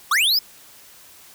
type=linear sweep; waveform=square; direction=up; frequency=1046.5 to 5250 Hz; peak=-16 dBFS; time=0.11-0.39 s; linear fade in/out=5 ms; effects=white hiss -47 dBFS RMS until 1.34 s